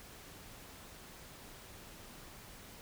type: silence
effects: pink hiss -53 dBFS RMS until 2.81 s